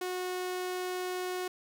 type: tone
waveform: sawtooth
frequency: 365.1 Hz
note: F#4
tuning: 23 cents flat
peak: -29 dBFS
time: 0.01-1.48 s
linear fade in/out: 5 ms
effects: none